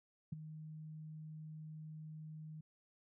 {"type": "tone with ADSR envelope", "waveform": "sine", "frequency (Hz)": 155.56, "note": "D#3", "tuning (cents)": 0, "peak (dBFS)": -35, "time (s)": [0.32, 2.61], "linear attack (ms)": 8, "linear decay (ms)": 12, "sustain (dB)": -12, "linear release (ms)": 7, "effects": []}